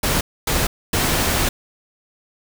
pink noise bursts at uneven times, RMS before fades -19 dBFS, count 3, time 0.03-0.21 / 0.47-0.67 / 0.93-1.49 s, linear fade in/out 5 ms, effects none

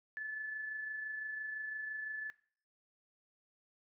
sine tone with amplitude modulation, 1734 Hz, A6, 26 cents flat, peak -37 dBFS, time 0.17-2.3 s, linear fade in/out 0 ms, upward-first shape sine, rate 25.9 Hz, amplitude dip 40%, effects noise-tail reverb RT60 0.5 s tail -18 dB re dry

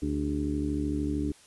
harmonic tone with a mistuned harmonic, 73.2 Hz, D2, 5 cents flat, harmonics 1 / 2 / 3 / 4 / 5 / 6, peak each -33 / -37 / -37 / -29 / -40 / -41 dBFS, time 0.02-1.32 s, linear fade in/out 5 ms, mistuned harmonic 6, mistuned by -89 cents, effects white hiss -56 dBFS RMS until 1.46 s + resampled to 24000 Hz

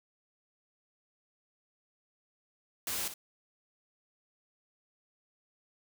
white noise with echo, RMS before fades -35 dBFS, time 2.87-3.08 s, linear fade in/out 2 ms, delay 59 ms, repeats 1, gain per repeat -10 dB, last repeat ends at 3.139 s, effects none

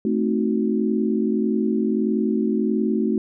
sine chord, A diminished seventh, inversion none, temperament equal, 220 / 261.6 / 311.1 / 370 Hz, A3 / C4 / Eb4 / Gb4, 0 / 0 / 0 / 0 cents, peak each -21 / -26 / -26 / -25 dBFS, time 0.05-3.18 s, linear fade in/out 2 ms, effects none

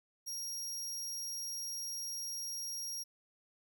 sawtooth tone, 5620 Hz, F8, 10 cents sharp, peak -36 dBFS, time 0.26-3.04 s, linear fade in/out 20 ms, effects none

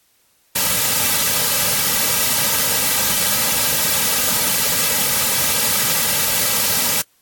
white noise with comb filter, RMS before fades -17 dBFS, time 0.55-7.02 s, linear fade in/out 10 ms, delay 2.8 ms, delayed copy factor -0.75, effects white hiss -59 dBFS RMS until 7.21 s + AAC 64 kbps

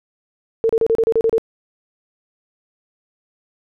sine tone bursts, 451.8 Hz, A4, 46 cents sharp, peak -12 dBFS, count 9, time 0.64-1.381 s, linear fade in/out 0 ms, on 53 ms, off 33 ms, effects none

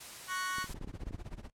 white noise, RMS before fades -47 dBFS, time 0-0.74 s, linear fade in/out 10 ms
40% pulse chord, F# major, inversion second, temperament equal, 1108.7 / 1480 / 1864.7 Hz, C#6 / F#6 / A#6, 0 / 0 / 0 cents, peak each -36 / -37 / -42 dBFS, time 0.27-0.67 s, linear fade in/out 50 ms
clicks, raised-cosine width 3 ms, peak -32 dBFS, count 12, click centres 0.584 / 0.643 / 0.696 / 0.745 / 0.813 / 0.845 / 0.875 / 0.941 / 1.034 / 1.069 / 1.109 / 1.145 s
brown noise with tremolo, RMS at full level -41 dBFS, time 0.69-1.5 s, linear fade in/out 2 ms, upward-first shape sine, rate 16 Hz, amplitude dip 90%
effects noise-tail reverb RT60 0.1 s tail -20 dB re dry + low-pass 11000 Hz 12 dB/octave

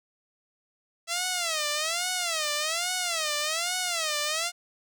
5% pulse tone with vibrato, 659.3 Hz, E5, in tune, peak -15 dBFS, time 1.07-4.52 s, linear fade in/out 50 ms, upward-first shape sine, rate 1.2 Hz, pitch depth 190 cents each way, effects none

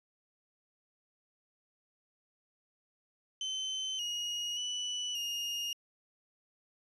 35% pulse tone with pitch steps, 3070 / 2881 / 2966 / 2845 Hz, G7 / F#7 / F#7 / F7, -37 / -47 / +4 / +31 cents, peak -32 dBFS, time 3.41-5.73 s, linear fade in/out 2 ms, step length 580 ms, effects resampled to 24000 Hz

